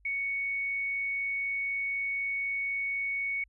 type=tone; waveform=sine; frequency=2224 Hz; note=C#7; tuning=5 cents sharp; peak=-29 dBFS; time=0.05-3.44 s; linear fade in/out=5 ms; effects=added 50 Hz sine -60 dBFS peak until 3.48 s